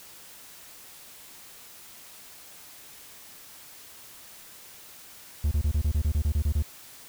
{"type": "tone bursts", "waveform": "triangle", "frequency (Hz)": 74.6, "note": "D2", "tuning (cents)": 28, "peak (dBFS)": -19, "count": 12, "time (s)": [5.44, 6.624], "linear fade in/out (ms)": 5, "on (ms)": 73, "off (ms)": 28, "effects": ["white hiss -48 dBFS RMS until 7.08 s"]}